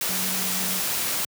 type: tone in noise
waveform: sine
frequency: 186.1 Hz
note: F#3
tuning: 10 cents sharp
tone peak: -34 dBFS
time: 0.09-0.8 s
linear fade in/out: 2 ms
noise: white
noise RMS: -26 dBFS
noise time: 0.01-1.25 s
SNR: -11 dB
effects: high-pass 100 Hz 12 dB/octave